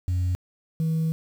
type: tone pair in turn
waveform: sine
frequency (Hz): 90 / 160.78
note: F#2 / E3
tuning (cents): -47 / -43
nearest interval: minor seventh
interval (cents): 1004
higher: second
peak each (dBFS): -19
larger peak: neither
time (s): 0.08-0.35 / 0.8-1.12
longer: second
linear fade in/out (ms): 0
effects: tanh soft clip ceiling -20 dBFS + 8-bit